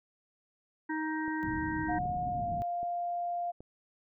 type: harmonic tone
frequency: 313.1 Hz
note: D#4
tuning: 11 cents sharp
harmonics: 1 / 3 / 5 / 6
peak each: -33 / -38 / -40 / -41 dBFS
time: 0.89-1.99 s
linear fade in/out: 10 ms
type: click train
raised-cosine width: 2 ms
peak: -34 dBFS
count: 4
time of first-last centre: 1.28-3.606 s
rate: 1.29 Hz
type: low-pass noise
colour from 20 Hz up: white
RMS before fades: -40 dBFS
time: 1.43-2.62 s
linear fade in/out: 0 ms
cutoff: 220 Hz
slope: 24 dB/octave
type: tone with pitch glide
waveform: sine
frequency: 720 to 698.7 Hz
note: F#5 to F5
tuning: -47 to +1 cents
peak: -31 dBFS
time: 1.88-3.52 s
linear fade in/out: 20 ms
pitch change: -52 cents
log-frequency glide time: 2.27-2.47 s
effects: none